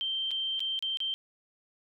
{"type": "tone with dropouts", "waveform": "sine", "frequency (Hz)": 3136, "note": "G7", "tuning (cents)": 0, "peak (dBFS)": -29, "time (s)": [0.01, 1.14], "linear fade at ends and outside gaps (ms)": 0, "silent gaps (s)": [[0.308, 0.314], [0.594, 0.604], [0.791, 0.825], [0.972, 1.003]], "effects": []}